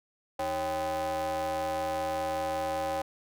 square ring-modulated tone, 118.1 Hz, A#2, 23 cents sharp, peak -27 dBFS, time 0.39-3.02 s, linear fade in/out 5 ms, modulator 666 Hz, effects none

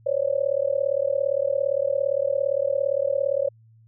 sine tone with amplitude modulation, 554.4 Hz, C#5, in tune, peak -16 dBFS, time 0.06-3.49 s, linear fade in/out 10 ms, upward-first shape sine, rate 37.5 Hz, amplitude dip 100%, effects added 112 Hz sine -51 dBFS peak until 3.87 s

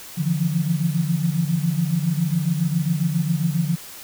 sine tone cluster, 146.7 / 167.1 / 174.4 Hz, D3 / E3 / F3, -2 / +24 / -2 cents, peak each -23 dBFS, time 0.17-3.76 s, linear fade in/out 20 ms, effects white hiss -39 dBFS RMS until 4.03 s

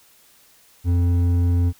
sine tone with hard clipping, 87.4 Hz, F2, 2 cents sharp, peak -17 dBFS, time 0.84-1.73 s, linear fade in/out 50 ms, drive 7 dB, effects white hiss -54 dBFS RMS until 1.79 s

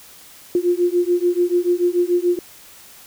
sine beating tone pair, 349.2 / 356.1 Hz, F4 / F4, 0 / +34 cents, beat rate 6.9 Hz, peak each -18 dBFS, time 0.55-2.39 s, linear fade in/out 2 ms, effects white hiss -44 dBFS RMS until 3.06 s

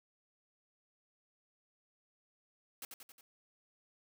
white noise with echo, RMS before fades -45 dBFS, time 2.82-2.85 s, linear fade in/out 2 ms, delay 90 ms, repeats 4, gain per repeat -4 dB, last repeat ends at 3.21 s, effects none

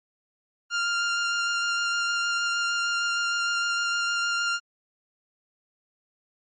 sawtooth tone with vibrato, 1396.9 Hz, F6, in tune, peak -20 dBFS, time 0.7-4.6 s, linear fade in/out 50 ms, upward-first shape sine, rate 6.5 Hz, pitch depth 9 cents each way, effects MP3 32 kbps

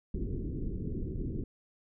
pink low-pass noise, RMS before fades -35 dBFS, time 0.14-1.44 s, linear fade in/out 5 ms, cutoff 400 Hz, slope 48 dB/octave, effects none

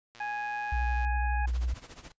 click train, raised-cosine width 0.2 ms, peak -33 dBFS, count 107, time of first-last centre 0.15-1.048 s, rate 118 Hz
harmonic tone, 830 Hz, G#5, 1 cent flat, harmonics 1 / 2 / 3, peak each -33 / -36 / -43 dBFS, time 0.2-1.46 s, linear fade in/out 5 ms
sine tone with vibrato, 60.8 Hz, B1, 26 cents flat, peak -27 dBFS, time 0.72-1.74 s, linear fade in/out 5 ms, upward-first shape triangle, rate 12 Hz, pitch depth 72 cents each way
pink noise with tremolo, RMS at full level -45 dBFS, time 1.47-2.12 s, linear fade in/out 5 ms, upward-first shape sine, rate 14 Hz, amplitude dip 80%
effects noise-tail reverb RT60 0.1 s tail -20 dB re dry + resampled to 16000 Hz

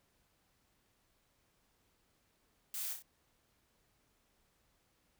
blue noise with echo, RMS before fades -41 dBFS, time 2.74-2.93 s, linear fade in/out 2 ms, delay 31 ms, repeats 3, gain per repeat -5 dB, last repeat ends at 3.023 s, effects pink hiss -75 dBFS RMS until 5.19 s

